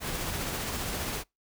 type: noise with tremolo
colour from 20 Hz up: pink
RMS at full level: -32 dBFS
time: 0-1.24 s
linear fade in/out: 50 ms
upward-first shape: triangle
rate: 15 Hz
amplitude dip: 30%
effects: noise-tail reverb RT60 0.2 s tail -26 dB re dry